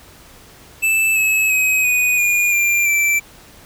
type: tone with pitch steps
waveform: square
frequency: 2637 / 2584 / 2533 / 2482 / 2432 / 2383 / 2336 Hz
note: E7 / E7 / D#7 / D#7 / D#7 / D7 / D7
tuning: 0 / -35 / +30 / -5 / -40 / +25 / -10 cents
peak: -14 dBFS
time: 0.82-3.2 s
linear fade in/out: 20 ms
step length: 340 ms
effects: pink hiss -44 dBFS RMS until 3.65 s